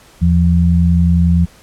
sine tone pair together, 81 / 171.63 Hz, E2 / F3, -30 / -30 cents, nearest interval octave + minor second, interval 1300 cents, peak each -11 dBFS, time 0.21-1.46 s, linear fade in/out 20 ms, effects pink hiss -45 dBFS RMS until 1.62 s + low-pass 12000 Hz 12 dB/octave

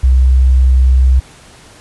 sine tone, 64.4 Hz, C2, 27 cents flat, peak -5 dBFS, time 0.03-1.2 s, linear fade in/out 10 ms, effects pink hiss -40 dBFS RMS until 1.8 s + resampled to 24000 Hz

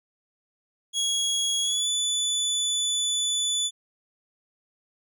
25% pulse tone with pitch glide, 3322 to 3479 Hz, G#7 to A7, 0 to -20 cents, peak -19 dBFS, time 0.93-3.71 s, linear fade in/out 50 ms, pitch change +80 cents, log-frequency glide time 1.62-1.88 s, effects none

